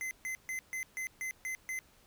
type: tone bursts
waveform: square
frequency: 2053 Hz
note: C7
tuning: 33 cents flat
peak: -36 dBFS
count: 8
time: 0.01-1.79 s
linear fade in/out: 0 ms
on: 100 ms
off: 140 ms
effects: pink hiss -64 dBFS RMS until 2.06 s

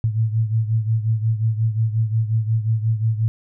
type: beating tone pair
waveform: sine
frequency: 110 / 115.6 Hz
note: A2 / A#2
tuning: 0 / -14 cents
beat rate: 5.6 Hz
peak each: -18 / -23 dBFS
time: 0.04-3.28 s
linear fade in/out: 0 ms
effects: none

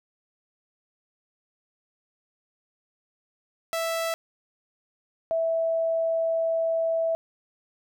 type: tone pair in turn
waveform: sawtooth / sine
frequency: 659.3 / 656.3 Hz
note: E5 / E5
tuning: 0 / -8 cents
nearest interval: unison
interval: 8 cents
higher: first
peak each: -22 dBFS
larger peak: neither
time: 3.73-4.14 / 5.31-7.15 s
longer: second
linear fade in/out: 0 ms
effects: none

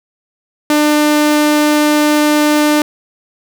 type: tone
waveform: sawtooth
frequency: 299.2 Hz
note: D4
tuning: 32 cents sharp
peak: -5 dBFS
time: 0.7-2.82 s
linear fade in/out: 2 ms
effects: none

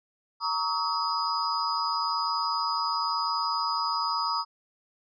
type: tone cluster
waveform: sine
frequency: 927 / 1122 / 1283 / 4953 Hz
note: A#5 / C#6 / E6 / D#8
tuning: -10 / +21 / -47 / -9 cents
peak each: -31 dBFS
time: 0.4-4.45 s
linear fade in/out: 50 ms
effects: none

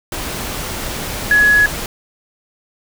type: tone in noise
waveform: sine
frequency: 1685 Hz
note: G#6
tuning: 25 cents sharp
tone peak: -8 dBFS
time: 1.31-1.66 s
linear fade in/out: 2 ms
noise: pink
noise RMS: -24 dBFS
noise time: 0.12-1.86 s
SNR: +13 dB
effects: none

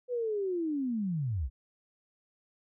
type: linear sweep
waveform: sine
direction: down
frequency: 503 to 53 Hz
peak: -29 dBFS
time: 0.08-1.5 s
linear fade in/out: 50 ms
effects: none

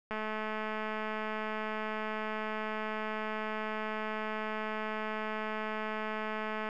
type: click train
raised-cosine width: 0.5 ms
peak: -22 dBFS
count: 1422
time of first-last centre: 0.11-6.689 s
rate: 216 Hz
effects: none

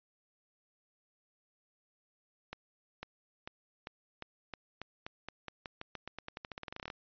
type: accelerating click train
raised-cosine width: 0.3 ms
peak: -25 dBFS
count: 29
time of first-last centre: 2.53-6.901 s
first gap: 500 ms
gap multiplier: 0.89
effects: resampled to 11025 Hz

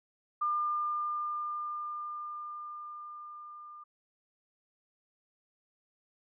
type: tone with level ramp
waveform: sine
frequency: 1202 Hz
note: D6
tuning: 40 cents sharp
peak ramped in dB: -27 to -46 dBFS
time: 0.41-3.84 s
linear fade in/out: 10 ms
effects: none

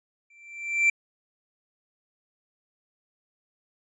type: tone with exponential growth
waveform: triangle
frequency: 2347 Hz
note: D7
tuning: 2 cents flat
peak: -14 dBFS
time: 0.3-0.9 s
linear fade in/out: 5 ms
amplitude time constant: 130 ms
effects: resampled to 22050 Hz

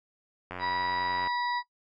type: click train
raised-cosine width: 0.5 ms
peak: -22 dBFS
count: 70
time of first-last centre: 0.51-1.272 s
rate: 90.5 Hz
type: harmonic tone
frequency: 972 Hz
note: B5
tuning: 28 cents flat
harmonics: 1 / 2 / 4 / 5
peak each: -29 / -35 / -41 / -43 dBFS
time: 0.59-1.63 s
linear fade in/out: 50 ms
effects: noise-tail reverb RT60 0.1 s tail -19 dB re dry

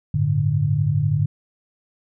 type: chord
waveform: sine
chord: G suspended second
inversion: none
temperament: equal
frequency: 98 / 110 / 146.83 Hz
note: G2 / A2 / D3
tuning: 0 / 0 / 0 cents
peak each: -24 / -22 / -19 dBFS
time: 0.14-1.26 s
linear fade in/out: 5 ms
effects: none

